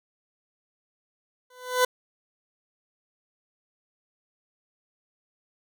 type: tone with exponential growth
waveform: 20% pulse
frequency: 502 Hz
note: B4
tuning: 28 cents sharp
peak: -11 dBFS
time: 1.5-1.85 s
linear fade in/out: 5 ms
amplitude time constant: 76 ms
effects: none